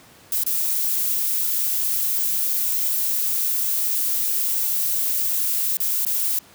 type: noise with dropouts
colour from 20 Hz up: violet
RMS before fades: -22 dBFS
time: 0.32-6.39 s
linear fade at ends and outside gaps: 2 ms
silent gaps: 0.437-0.463 / 5.77-5.802 / 6.051-6.064 s
effects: pink hiss -49 dBFS RMS until 6.54 s + high-pass 100 Hz 12 dB/octave